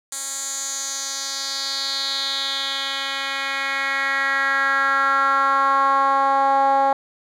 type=tone with band-pass filter sweep; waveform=10% pulse; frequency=273.3 Hz; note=C#4; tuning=24 cents flat; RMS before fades=-21 dBFS; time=0.12-6.93 s; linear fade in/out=2 ms; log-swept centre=8200 to 750 Hz; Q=3.5; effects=none